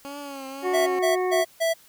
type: tone with vibrato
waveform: 15% pulse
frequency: 277.2 Hz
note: C#4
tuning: in tune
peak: -28 dBFS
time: 0.05-0.99 s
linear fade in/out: 0 ms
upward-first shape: triangle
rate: 1.8 Hz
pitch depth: 74 cents each way
type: harmonic tone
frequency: 366.9 Hz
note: F#4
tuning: 15 cents flat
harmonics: 1 / 2 / 3 / 5 / 6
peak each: -23 / -29 / -33 / -37 / -39 dBFS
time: 0.62-1.45 s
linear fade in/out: 50 ms
type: tone bursts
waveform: square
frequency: 659 Hz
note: E5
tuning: 1 cent flat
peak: -21 dBFS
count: 4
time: 0.73-1.74 s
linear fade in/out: 20 ms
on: 140 ms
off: 150 ms
effects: white hiss -54 dBFS RMS until 1.88 s